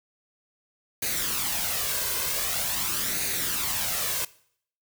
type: noise with flanger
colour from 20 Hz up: white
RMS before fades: -28 dBFS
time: 1.02-4.25 s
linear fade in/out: 5 ms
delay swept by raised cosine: 0.46 to 1.96 ms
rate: 0.45 Hz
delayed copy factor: +0.55
effects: noise-tail reverb RT60 0.6 s tail -20 dB re dry